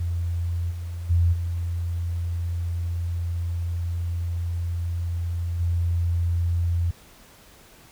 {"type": "tone with level steps", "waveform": "sine", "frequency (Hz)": 85.8, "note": "F2", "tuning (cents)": -30, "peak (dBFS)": [-23, -29, -16, -24, -20], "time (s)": [0, 6.91], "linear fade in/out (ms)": 5, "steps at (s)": [0.7, 1.09, 1.32, 5.59], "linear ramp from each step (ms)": 20, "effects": ["pink hiss -51 dBFS RMS until 7.91 s"]}